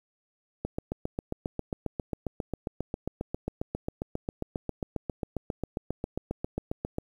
click train, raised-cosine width 2 ms, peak -17 dBFS, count 48, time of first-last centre 0.65-6.984 s, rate 7.42 Hz, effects 9-bit

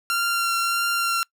sawtooth tone with vibrato, 1378 Hz, F6, 24 cents flat, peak -17 dBFS, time 0.1-1.23 s, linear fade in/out 0 ms, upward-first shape triangle, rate 1.6 Hz, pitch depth 15 cents each way, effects noise-tail reverb RT60 0.1 s tail -25 dB re dry

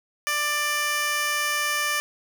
15% pulse tone with high-pass filter, 592 Hz, D5, 14 cents sharp, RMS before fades -25 dBFS, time 0.27-2 s, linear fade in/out 0 ms, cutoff 1400 Hz, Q 0.68, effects none

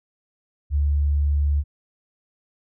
sine tone, 72.4 Hz, D2, 24 cents flat, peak -17 dBFS, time 0.7-1.64 s, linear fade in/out 50 ms, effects none

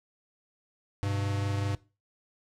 square tone pair together, 99.98 / 125.2 Hz, G2 / B2, +35 / +24 cents, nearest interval major third, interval 389 cents, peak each -29 / -37 dBFS, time 1.03-1.75 s, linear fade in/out 0 ms, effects noise-tail reverb RT60 0.3 s tail -20 dB re dry + low-pass 8000 Hz 12 dB/octave

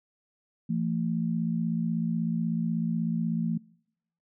sine tone pair together, 168.73 / 225 Hz, E3 / A3, +41 / +39 cents, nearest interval perfect fourth, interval 498 cents, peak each -28 dBFS, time 0.69-3.58 s, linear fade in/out 10 ms, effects noise-tail reverb RT60 0.8 s tail -25 dB re dry

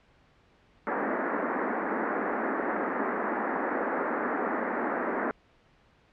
pink band-pass noise, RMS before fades -30 dBFS, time 0.87-5.31 s, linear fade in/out 0 ms, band 220 to 1900 Hz, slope 48 dB/octave, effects pink hiss -62 dBFS RMS until 6.12 s + low-pass 3000 Hz 12 dB/octave

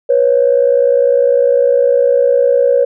sine tone pair together, 489.1 / 549 Hz, B4 / C#5, -17 / -17 cents, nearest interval major second, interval 200 cents, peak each -10 dBFS, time 0.09-2.85 s, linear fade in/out 10 ms, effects tanh soft clip ceiling 0 dBFS

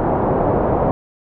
white low-pass noise, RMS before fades -17 dBFS, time 0-0.91 s, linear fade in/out 0 ms, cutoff 830 Hz, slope 24 dB/octave, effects none

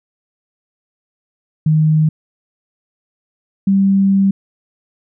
sine tone pair in turn, 155.56 / 195.32 Hz, D#3 / G3, 0 / -6 cents, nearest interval major third, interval 394 cents, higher second, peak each -9 dBFS, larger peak neither, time 1.66-2.09 / 3.67-4.31 s, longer second, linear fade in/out 5 ms, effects none

